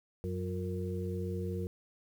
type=harmonic tone with a mistuned harmonic; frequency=92.3 Hz; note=F#2; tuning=4 cents flat; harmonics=1 / 2 / 4 / 5; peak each=-36 / -39 / -41 / -41 dBFS; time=0.24-1.67 s; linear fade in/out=0 ms; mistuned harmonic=4; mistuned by=-59 cents; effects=10-bit